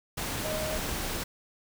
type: tone in noise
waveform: sine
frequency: 622.3 Hz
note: D#5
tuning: in tune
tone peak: -33 dBFS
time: 0.44-0.78 s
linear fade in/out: 10 ms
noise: pink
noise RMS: -33 dBFS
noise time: 0.17-1.24 s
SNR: -3 dB
effects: none